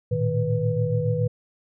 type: tone cluster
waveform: sine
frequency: 110.5 / 117.6 / 155.6 / 491.9 Hz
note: A2 / A#2 / D#3 / B4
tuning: +8 / +16 / 0 / -7 cents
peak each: -26 dBFS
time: 0.11-1.28 s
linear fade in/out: 10 ms
effects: none